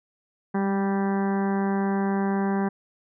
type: harmonic tone with a mistuned harmonic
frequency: 196 Hz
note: G3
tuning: in tune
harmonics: 1 / 2 / 3 / 4 / 5 / 6 / 7 / 8 / 9 / 10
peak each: -23 / -29 / -39 / -32 / -36 / -40 / -47 / -39 / -44 / -46 dBFS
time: 0.54-2.69 s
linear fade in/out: 10 ms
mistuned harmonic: 1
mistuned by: +16 cents
effects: none